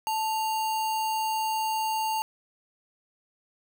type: tone with sample-and-hold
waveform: sine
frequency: 880 Hz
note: A5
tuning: in tune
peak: -25 dBFS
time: 0.07-2.22 s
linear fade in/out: 0 ms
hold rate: 3675 Hz
effects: none